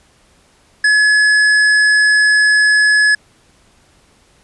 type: tone with hard clipping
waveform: sine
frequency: 1700 Hz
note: G#6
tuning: 40 cents sharp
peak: -10 dBFS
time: 0.84-3.15 s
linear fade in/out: 5 ms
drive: 10 dB
effects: pink hiss -52 dBFS RMS until 4.43 s + resampled to 24000 Hz